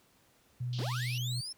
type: tone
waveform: sine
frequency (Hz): 123.47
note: B2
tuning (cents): 0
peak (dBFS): -32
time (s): 0.6-1.41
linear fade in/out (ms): 10
type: band-pass noise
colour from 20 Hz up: pink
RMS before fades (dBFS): -46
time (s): 0.73-1.18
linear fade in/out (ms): 0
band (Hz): 2900 to 5300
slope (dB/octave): 48
type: linear sweep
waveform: 35% pulse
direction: up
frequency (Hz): 97.5 to 5390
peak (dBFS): -36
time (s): 0.78-1.53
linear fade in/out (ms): 10
effects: pink hiss -66 dBFS RMS until 1.57 s + high-pass 60 Hz 12 dB/octave